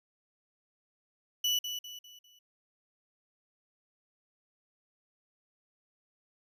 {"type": "tone with echo", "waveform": "35% pulse", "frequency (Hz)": 2960, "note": "F#7", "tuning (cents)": 0, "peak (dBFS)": -25, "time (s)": [1.44, 1.59], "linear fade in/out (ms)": 5, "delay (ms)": 200, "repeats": 4, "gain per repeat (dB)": -8, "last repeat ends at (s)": 2.39, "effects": []}